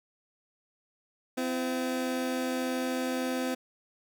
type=tone pair together; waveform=25% pulse; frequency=256.5 / 338.2 Hz; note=C4 / E4; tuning=-34 / +44 cents; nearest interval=perfect fourth; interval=478 cents; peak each=-26 / -33 dBFS; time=1.37-3.55 s; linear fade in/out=10 ms; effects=none